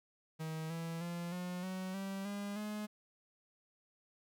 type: tone with pitch steps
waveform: 45% pulse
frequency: 158.9 / 165.46 / 172.28 / 179.39 / 186.79 / 194.5 / 202.5 / 210.9 Hz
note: D#3 / E3 / F3 / F3 / F#3 / G3 / G#3 / G#3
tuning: +37 / +7 / -23 / +47 / +17 / -13 / -43 / +27 cents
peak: -39 dBFS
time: 0.39-2.87 s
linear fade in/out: 20 ms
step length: 310 ms
effects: 13-bit